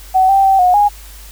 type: tone with pitch steps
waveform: sine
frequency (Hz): 753 / 782 / 774 / 725 / 823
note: F#5 / G5 / G5 / F#5 / G#5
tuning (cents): +30 / -4 / -22 / -35 / -16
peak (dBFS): -7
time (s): 0.14-0.89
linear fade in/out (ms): 20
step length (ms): 150
effects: added 50 Hz sine -34 dBFS peak until 1.31 s + white hiss -39 dBFS RMS until 1.31 s